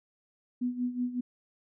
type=tone with tremolo; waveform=sine; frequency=246.9 Hz; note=B3; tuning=in tune; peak=-26 dBFS; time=0.61-1.21 s; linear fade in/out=10 ms; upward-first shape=sine; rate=5.4 Hz; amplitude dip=75%; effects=none